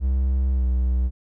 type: tone with pitch glide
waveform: triangle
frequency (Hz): 65.41 to 62.75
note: C2 to B1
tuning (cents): 0 to +28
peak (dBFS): -16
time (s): 0-1.11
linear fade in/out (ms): 50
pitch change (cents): -72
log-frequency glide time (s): 0.52-0.64
effects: none